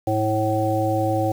harmonic tone with a mistuned harmonic, 108.8 Hz, A2, 19 cents flat, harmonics 1 / 3 / 5 / 7, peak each -24 / -24 / -24 / -24 dBFS, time 0.07-1.32 s, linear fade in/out 5 ms, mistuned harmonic 1, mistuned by -30 cents, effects 7-bit

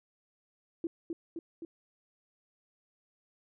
sine tone with echo, 333.1 Hz, E4, 18 cents sharp, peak -30 dBFS, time 0.84-0.87 s, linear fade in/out 2 ms, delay 260 ms, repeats 3, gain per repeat -3 dB, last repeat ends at 1.65 s, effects none

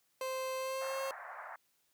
30% pulse tone with pitch glide, 522 to 538.5 Hz, C5 to C5, -4 to +50 cents, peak -33 dBFS, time 0.21-1.11 s, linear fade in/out 2 ms, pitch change +54 cents, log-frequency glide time 0.57-1 s
pink band-pass noise, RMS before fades -47 dBFS, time 0.81-1.56 s, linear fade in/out 5 ms, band 640 to 1900 Hz, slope 48 dB/octave
effects white hiss -75 dBFS RMS until 1.93 s + high-pass 80 Hz 12 dB/octave

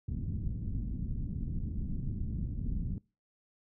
pink low-pass noise, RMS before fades -35 dBFS, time 0.08-2.98 s, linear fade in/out 2 ms, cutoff 220 Hz, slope 24 dB/octave, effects noise-tail reverb RT60 0.3 s tail -23 dB re dry

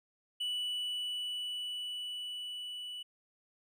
triangle tone with level ramp, 2960 Hz, F#7, in tune, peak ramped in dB -31 to -39 dBFS, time 0.4-3.03 s, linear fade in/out 10 ms, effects none

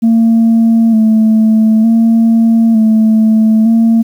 sine tone with vibrato, 223.5 Hz, A3, 27 cents sharp, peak -3 dBFS, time 0.02-4.03 s, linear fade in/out 20 ms, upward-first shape square, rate 0.55 Hz, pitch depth 31 cents each way, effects tanh soft clip ceiling -3 dBFS + 7-bit

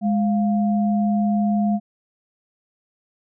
sine tone pair together, 207.7 / 698.5 Hz, G#3 / F5, 0 / 0 cents, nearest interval octave + major sixth, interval 2100 cents, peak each -17 / -26 dBFS, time 0.01-1.8 s, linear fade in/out 50 ms, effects none

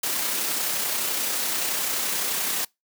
white noise with amplitude modulation, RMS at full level -25 dBFS, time 0.03-2.65 s, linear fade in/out 5 ms, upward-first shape sine, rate 31.6 Hz, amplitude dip 25%, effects noise-tail reverb RT60 0.2 s tail -25 dB re dry + high-pass 200 Hz 12 dB/octave

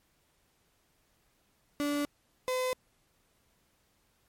35% pulse tone pair in turn, 290 / 509.4 Hz, D4 / C5, -22 / -46 cents, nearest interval minor seventh, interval 976 cents, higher second, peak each -27 dBFS, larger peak neither, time 1.8-2.05 / 2.48-2.73 s, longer neither, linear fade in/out 0 ms, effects pink hiss -71 dBFS RMS until 4.28 s + MP3 64 kbps

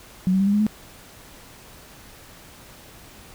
sine tone with pitch steps, 184.8 / 190.32 / 196.02 / 201.9 / 207.9 / 214.1 Hz, F#3 / F#3 / G3 / G#3 / G#3 / A3, -2 / +49 / 0 / -49 / +2 / -47 cents, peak -16 dBFS, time 0.27-0.666 s, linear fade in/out 0 ms, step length 66 ms, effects pink hiss -46 dBFS RMS until 3.34 s

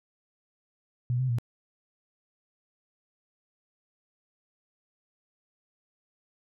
sine tone with pitch steps, 122.9 / 129.5 / 118.9 Hz, B2 / C3 / A#2, -8 / -17 / +35 cents, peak -24 dBFS, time 1.1-1.385 s, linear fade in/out 0 ms, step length 95 ms, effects none

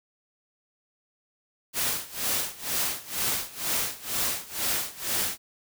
white noise with tremolo, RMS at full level -26 dBFS, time 1.73-5.38 s, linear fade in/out 50 ms, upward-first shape sine, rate 2.1 Hz, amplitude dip 90%, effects none

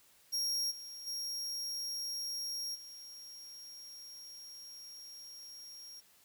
40% pulse tone with level steps, 5588 Hz, F8, in tune, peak -31 / -44 / -36 / -47 dBFS, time 0.32-6.01 s, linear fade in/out 20 ms, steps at 0.7 / 1.06 / 2.74 s, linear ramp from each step 20 ms, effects white hiss -65 dBFS RMS until 6.24 s

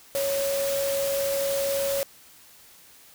sine tone in noise, 554.4 Hz, C#5, in tune, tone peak -24 dBFS, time 0.15-2.03 s, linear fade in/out 0 ms, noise white, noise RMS -32 dBFS, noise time 0.15-2.03 s, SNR +5 dB, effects white hiss -52 dBFS RMS until 3.14 s

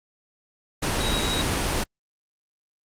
sine tone in noise, 3823 Hz, A#7, 43 cents sharp, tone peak -27 dBFS, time 1-1.42 s, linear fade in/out 10 ms, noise pink, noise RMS -24 dBFS, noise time 0.82-1.84 s, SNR -6 dB, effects low-pass 10000 Hz 12 dB/octave + Opus 32 kbps

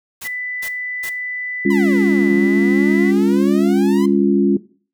white noise bursts, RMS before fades -31 dBFS, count 3, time 0.21-1.097 s, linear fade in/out 10 ms, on 69 ms, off 340 ms
sine tone, 1992 Hz, B6, 14 cents sharp, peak -23 dBFS, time 0.24-3.12 s, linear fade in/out 20 ms
sine chord, Db major, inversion second, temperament equal with one note detuned, 203.6 / 277.2 / 349.2 Hz, Ab3 / Db4 / F4, -34 / 0 / 0 cents, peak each -16 dBFS, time 1.65-4.57 s, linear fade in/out 5 ms
sawtooth exponential two-way sweep, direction down then up, 1039 to 169.3 to 1039 Hz, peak -25 dBFS, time 1.7-4.06 s, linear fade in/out 5 ms, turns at 2.33 s
effects noise-tail reverb RT60 0.4 s tail -17 dB re dry

